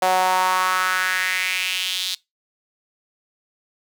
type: tone with high-pass filter sweep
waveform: sawtooth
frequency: 185 Hz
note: F#3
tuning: in tune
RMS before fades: -21 dBFS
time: 0.02-2.15 s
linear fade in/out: 5 ms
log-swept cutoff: 670 to 3900 Hz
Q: 3.5
effects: noise-tail reverb RT60 0.2 s tail -23 dB re dry